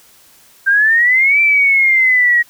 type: exponential two-way sweep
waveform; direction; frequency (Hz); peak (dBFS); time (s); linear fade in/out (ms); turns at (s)
sine; up then down; 1568 to 2349 to 1892; -8; 0.66-2.43; 20; 1.41
effects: white hiss -47 dBFS RMS until 2.49 s